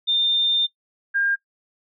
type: tone pair in turn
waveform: sine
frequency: 3610 / 1608.1 Hz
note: A7 / G6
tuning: +44 / +44 cents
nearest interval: octave + major second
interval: 1400 cents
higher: first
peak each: -17 / -18 dBFS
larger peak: first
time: 0.07-0.67 / 1.14-1.36 s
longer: first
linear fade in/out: 20 ms
effects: noise-tail reverb RT60 0.1 s tail -20 dB re dry